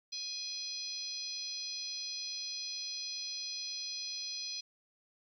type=harmonic tone with a mistuned harmonic; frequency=830.6 Hz; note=G#5; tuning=in tune; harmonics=3 / 4 / 5 / 6 / 7; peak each=-50 / -51 / -41 / -42 / -46 dBFS; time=0.12-4.61 s; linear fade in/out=10 ms; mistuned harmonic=7; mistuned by=+30 cents; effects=12-bit